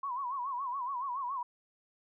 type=tone with vibrato; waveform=sine; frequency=1040 Hz; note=C6; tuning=11 cents flat; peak=-33 dBFS; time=0.03-1.43 s; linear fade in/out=5 ms; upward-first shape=sine; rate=7.1 Hz; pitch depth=140 cents each way; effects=none